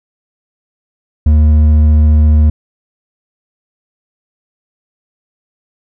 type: tone with hard clipping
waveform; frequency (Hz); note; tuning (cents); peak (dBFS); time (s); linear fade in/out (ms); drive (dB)
sine; 76.2; D#2; -36; -6; 1.26-2.5; 5; 5
effects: none